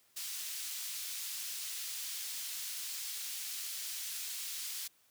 pink high-pass noise, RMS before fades -41 dBFS, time 0.16-4.88 s, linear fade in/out 10 ms, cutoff 3800 Hz, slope 12 dB/octave, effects white hiss -69 dBFS RMS until 5.1 s + high-pass 60 Hz 12 dB/octave

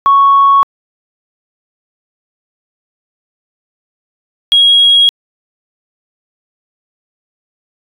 sine tone pair in turn, 1108.7 / 3297 Hz, C#6 / G#7, 0 / -13 cents, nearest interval octave + perfect fifth, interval 1887 cents, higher second, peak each -3 dBFS, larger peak neither, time 0.06-0.63 / 4.52-5.09 s, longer neither, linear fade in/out 0 ms, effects tanh soft clip ceiling 0 dBFS

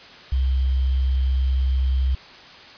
sine tone with sample-and-hold, 65.41 Hz, C2, in tune, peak -17 dBFS, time 0.32-2.15 s, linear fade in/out 5 ms, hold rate 3150 Hz, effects white hiss -43 dBFS RMS until 2.77 s + resampled to 11025 Hz

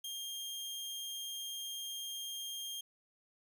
sawtooth tone, 3212 Hz, G7, 41 cents sharp, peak -37 dBFS, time 0.04-2.81 s, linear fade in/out 5 ms, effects none

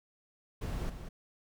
brown noise with echo, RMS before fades -36 dBFS, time 0.61-0.9 s, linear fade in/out 10 ms, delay 190 ms, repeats 1, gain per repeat -8 dB, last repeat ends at 1.09 s, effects none

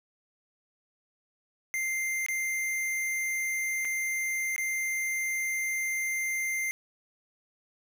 square tone with dropouts, 2093 Hz, C7, in tune, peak -29 dBFS, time 1.74-6.71 s, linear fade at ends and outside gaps 0 ms, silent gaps 2.263-2.285 / 3.848-3.852 / 4.562-4.58 s, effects 10-bit

